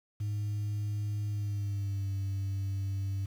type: tone with pitch glide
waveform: sine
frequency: 104.1 to 97.69 Hz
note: G#2 to G2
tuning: +5 to -5 cents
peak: -28 dBFS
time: 0.2-3.26 s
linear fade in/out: 10 ms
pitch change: -110 cents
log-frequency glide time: 1.28-2.11 s
effects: tanh soft clip ceiling -29 dBFS + 9-bit